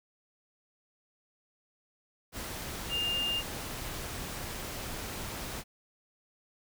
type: tone in noise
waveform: sine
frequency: 2809 Hz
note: F7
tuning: 9 cents sharp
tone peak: -29 dBFS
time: 2.89-3.43 s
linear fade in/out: 50 ms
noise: pink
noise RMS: -39 dBFS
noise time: 2.32-5.64 s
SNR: +7 dB
effects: none